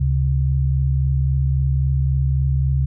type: tone pair together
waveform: sine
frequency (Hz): 71.1 / 134.8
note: C#2 / C#3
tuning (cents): +45 / -48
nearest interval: major seventh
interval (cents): 1107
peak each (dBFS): -18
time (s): 0-2.86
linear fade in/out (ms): 10
effects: none